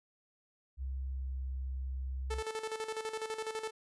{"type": "tone with pitch glide", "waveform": "sine", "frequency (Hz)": [66, 65.39], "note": ["C2", "C2"], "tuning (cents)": [16, 0], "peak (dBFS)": -35, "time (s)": [0.77, 2.43], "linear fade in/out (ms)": 50, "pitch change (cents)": -16, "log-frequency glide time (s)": [1.09, 1.34]}
{"type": "tone with tremolo", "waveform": "sawtooth", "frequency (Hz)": 440, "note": "A4", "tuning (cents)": 0, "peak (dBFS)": -31, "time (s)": [2.3, 3.71], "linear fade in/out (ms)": 10, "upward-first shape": "square", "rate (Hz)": 12, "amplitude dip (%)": 65}
{"effects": ["resampled to 24000 Hz"]}